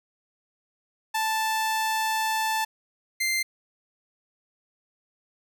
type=tone pair in turn; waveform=sawtooth; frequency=880 / 2088 Hz; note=A5 / C7; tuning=0 / -4 cents; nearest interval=octave + minor third; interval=1496 cents; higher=second; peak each=-20 dBFS; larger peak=neither; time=1.14-2.65 / 3.2-3.43 s; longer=first; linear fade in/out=10 ms; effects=none